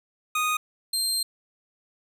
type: tone pair in turn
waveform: 25% pulse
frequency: 1241 / 4174 Hz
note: D#6 / C8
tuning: -5 / -5 cents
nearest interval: octave + major sixth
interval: 2100 cents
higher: second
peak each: -19 dBFS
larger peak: neither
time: 0.35-0.57 / 0.93-1.23 s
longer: second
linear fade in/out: 5 ms
effects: none